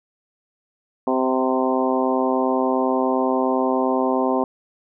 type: harmonic tone with a mistuned harmonic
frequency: 130 Hz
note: C3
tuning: 11 cents flat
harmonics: 2 / 3 / 4 / 5 / 6 / 7 / 8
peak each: -22 / -24 / -25 / -26 / -27 / -27 / -28 dBFS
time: 1.07-4.44 s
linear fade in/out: 2 ms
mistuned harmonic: 6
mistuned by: -16 cents
effects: none